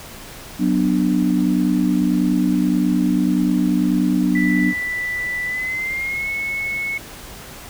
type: chord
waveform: sine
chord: B minor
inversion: second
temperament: just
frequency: 185.21 / 246.9 / 296.3 Hz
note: F#3 / B3 / D4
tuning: +2 / 0 / +15 cents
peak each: -19 dBFS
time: 0.58-4.74 s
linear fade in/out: 50 ms
type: tone with pitch glide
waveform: sine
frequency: 1979 to 2196 Hz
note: B6 to C#7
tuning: +3 to -17 cents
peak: -21 dBFS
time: 4.35-6.98 s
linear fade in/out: 5 ms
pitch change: +180 cents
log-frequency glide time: 5.45-6.28 s
effects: pink hiss -37 dBFS RMS until 7.69 s